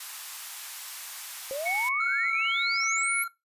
white high-pass noise, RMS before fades -39 dBFS, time 0-1.89 s, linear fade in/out 5 ms, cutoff 830 Hz, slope 24 dB/octave
sine exponential sweep, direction up, 524 to 11620 Hz, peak -30 dBFS, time 1.51-3.24 s, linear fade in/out 0 ms
sine tone, 2217 Hz, C#7, in tune, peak -26 dBFS, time 1.65-3.24 s, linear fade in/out 20 ms
triangle tone with vibrato, 1361 Hz, F6, 45 cents flat, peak -29 dBFS, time 2-3.28 s, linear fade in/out 5 ms, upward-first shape sine, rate 1.9 Hz, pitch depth 35 cents each way
effects noise-tail reverb RT60 0.2 s tail -18 dB re dry + resampled to 32000 Hz

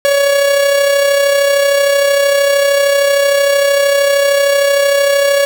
45% pulse tone with amplitude modulation, 562 Hz, C#5, 24 cents sharp, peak -7 dBFS, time 0.05-5.45 s, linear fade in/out 0 ms, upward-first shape sine, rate 33.1 Hz, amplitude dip 40%, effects none

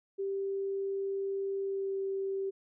sine tone with pitch glide, 392 to 388.8 Hz, G4 to G4, 0 to -14 cents, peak -31 dBFS, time 0.18-2.51 s, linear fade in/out 20 ms, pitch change -14 cents, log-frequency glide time 1.61-1.99 s, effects none

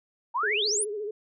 sine exponential sweep, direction up, 880 to 10720 Hz, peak -24 dBFS, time 0.34-0.85 s, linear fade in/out 20 ms
sine tone with vibrato, 418.4 Hz, G#4, 13 cents sharp, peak -30 dBFS, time 0.43-1.11 s, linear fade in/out 5 ms, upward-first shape sine, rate 14 Hz, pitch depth 69 cents each way
effects none

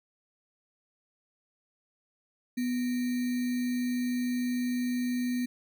sine tone with sample-and-hold, 246.9 Hz, B3, in tune, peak -27 dBFS, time 2.57-5.46 s, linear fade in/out 10 ms, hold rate 2100 Hz, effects none

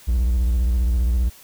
triangle tone with vibrato, 60 Hz, B1, 49 cents flat, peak -14 dBFS, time 0.07-1.3 s, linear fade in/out 20 ms, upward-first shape square, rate 15 Hz, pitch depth 120 cents each way, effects white hiss -47 dBFS RMS until 1.43 s

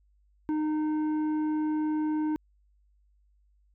sine tone with tanh clipping, 307.2 Hz, D#4, 22 cents flat, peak -27 dBFS, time 0.49-2.36 s, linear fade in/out 0 ms, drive 8 dB, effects added 50 Hz sine -62 dBFS peak until 3.74 s

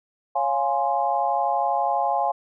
sine chord, Db major seventh, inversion none, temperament equal, 554.4 / 698.5 / 830.6 / 1046.5 Hz, Db5 / F5 / Ab5 / C6, 0 / 0 / 0 / 0 cents, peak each -29 / -24 / -23 / -29 dBFS, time 0.35-2.32 s, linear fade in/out 10 ms, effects none

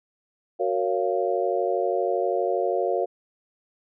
sine chord, Gb major seventh, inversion none, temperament just, 370 / 462.5 / 555 / 693.7 Hz, Gb4 / Bb4 / Db5 / F5, 0 / -14 / +2 / -12 cents, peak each -27 dBFS, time 0.59-3.06 s, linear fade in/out 20 ms, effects none

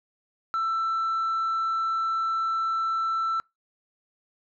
triangle tone with tanh clipping, 1332 Hz, E6, 18 cents sharp, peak -24 dBFS, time 0.54-3.4 s, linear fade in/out 0 ms, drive 6 dB, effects noise-tail reverb RT60 0.2 s tail -26 dB re dry

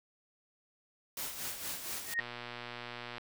white noise with tremolo, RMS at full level -38 dBFS, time 1.17-2.14 s, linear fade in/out 2 ms, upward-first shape sine, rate 4.3 Hz, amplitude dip 55%
sine tone with exponential growth, 1864.7 Hz, A#6, in tune, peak -25 dBFS, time 2.03-2.2 s, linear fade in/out 2 ms, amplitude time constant 35 ms
click train, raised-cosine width 0.3 ms, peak -26 dBFS, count 120, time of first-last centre 2.19-3.182 s, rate 120 Hz
effects none

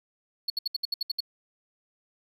triangle tone bursts, 4375 Hz, C#8, 24 cents flat, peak -24 dBFS, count 9, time 0.48-1.205 s, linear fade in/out 5 ms, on 21 ms, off 67 ms, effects none

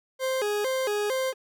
40% pulse tone with vibrato, 466.2 Hz, A#4, in tune, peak -24 dBFS, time 0.19-1.34 s, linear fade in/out 50 ms, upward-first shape square, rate 2.2 Hz, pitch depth 200 cents each way, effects none

